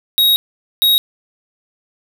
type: tone bursts at uneven times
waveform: square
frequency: 3789 Hz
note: A#7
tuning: 27 cents sharp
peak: -10 dBFS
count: 2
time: 0.18-0.36 / 0.82-0.98 s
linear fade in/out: 0 ms
effects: none